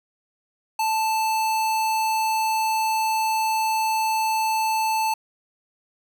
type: tone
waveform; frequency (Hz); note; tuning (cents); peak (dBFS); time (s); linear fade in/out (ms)
square; 880; A5; 0; -21; 0.79-5.14; 5
effects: none